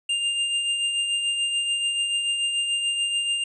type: tone with tremolo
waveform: square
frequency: 2801 Hz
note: F7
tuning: 4 cents sharp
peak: -21 dBFS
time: 0.09-3.44 s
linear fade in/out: 5 ms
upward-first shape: triangle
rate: 6.9 Hz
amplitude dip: 45%
effects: resampled to 24000 Hz